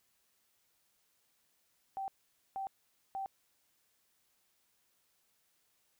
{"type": "tone bursts", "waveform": "sine", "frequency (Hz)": 777, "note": "G5", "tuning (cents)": -16, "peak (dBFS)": -36, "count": 3, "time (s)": [1.97, 3.26], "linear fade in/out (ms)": 0, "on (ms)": 110, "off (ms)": 480, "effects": ["white hiss -75 dBFS RMS until 5.99 s"]}